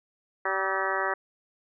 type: harmonic tone with a mistuned harmonic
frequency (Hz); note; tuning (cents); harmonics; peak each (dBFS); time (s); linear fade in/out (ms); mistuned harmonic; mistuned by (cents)
192.3; G3; -33; 2 / 3 / 4 / 5 / 6 / 7 / 8 / 9 / 10; -34 / -34 / -34 / -34 / -34 / -34 / -34 / -34 / -34; 0.45-1.14; 5; 7; -65
effects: none